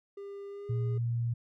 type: tone with pitch glide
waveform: triangle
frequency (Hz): 400 to 410.1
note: G4 to G#4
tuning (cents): +35 to -22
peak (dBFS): -38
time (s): 0.17-0.98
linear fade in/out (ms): 5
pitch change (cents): +43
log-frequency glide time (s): 0.48-0.76
type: tone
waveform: sine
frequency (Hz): 117.8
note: A#2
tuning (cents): +19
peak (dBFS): -28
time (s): 0.69-1.34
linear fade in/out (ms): 10
effects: none